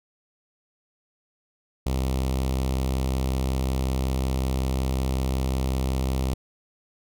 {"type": "tone with notch filter", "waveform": "sawtooth", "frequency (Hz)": 65.41, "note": "C2", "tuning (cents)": 0, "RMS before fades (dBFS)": -25, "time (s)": [1.86, 6.34], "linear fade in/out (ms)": 5, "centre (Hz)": 1600, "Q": 1.2, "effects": []}